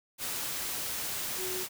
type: tone in noise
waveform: sine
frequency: 370 Hz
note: F#4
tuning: in tune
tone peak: -37 dBFS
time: 1.36-1.66 s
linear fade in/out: 50 ms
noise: white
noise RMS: -35 dBFS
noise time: 0.18-1.69 s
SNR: -5 dB
effects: none